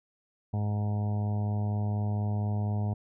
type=harmonic tone; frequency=104.2 Hz; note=G#2; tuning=6 cents sharp; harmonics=1 / 2 / 3 / 4 / 5 / 6 / 7 / 8 / 9; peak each=-27 / -35 / -48 / -46 / -51 / -46 / -44 / -49 / -51 dBFS; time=0.53-2.94 s; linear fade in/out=10 ms; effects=none